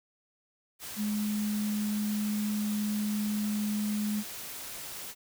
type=tone in noise; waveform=sine; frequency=210 Hz; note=G#3; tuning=19 cents sharp; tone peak=-28 dBFS; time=0.96-4.24 s; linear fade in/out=50 ms; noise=white; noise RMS=-41 dBFS; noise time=0.79-5.15 s; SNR=+10 dB; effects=none